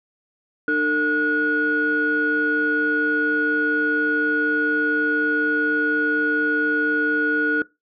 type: tone cluster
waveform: sine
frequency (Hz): 300.7 / 452.2 / 1454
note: D4 / A4 / F#6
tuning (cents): +41 / +47 / -31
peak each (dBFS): -22 / -24 / -19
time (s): 0.68-7.62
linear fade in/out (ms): 2
effects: noise-tail reverb RT60 0.2 s tail -19 dB re dry + tanh soft clip ceiling -11 dBFS